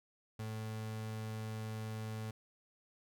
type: tone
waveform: 35% pulse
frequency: 109.6 Hz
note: A2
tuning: 6 cents flat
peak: -38 dBFS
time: 0.39-2.31 s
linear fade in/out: 5 ms
effects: none